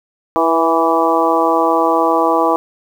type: harmonic tone with a mistuned harmonic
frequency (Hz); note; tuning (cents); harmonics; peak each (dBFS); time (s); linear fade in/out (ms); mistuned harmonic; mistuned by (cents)
164.81; E3; 0; 2 / 3 / 4 / 5 / 6 / 7; -18 / -18 / -18 / -18 / -18 / -18; 0.36-2.56; 0; 3; -26
effects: 7-bit